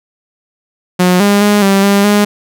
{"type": "tone with pitch steps", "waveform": "sawtooth", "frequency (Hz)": [180.7, 202.7, 206.5, 196, 200.1, 206.3], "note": ["F#3", "G#3", "G#3", "G3", "G3", "G#3"], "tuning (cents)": [-41, -42, -10, 0, 36, -11], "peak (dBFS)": -3, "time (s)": [0.99, 2.25], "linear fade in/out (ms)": 10, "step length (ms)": 210, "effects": []}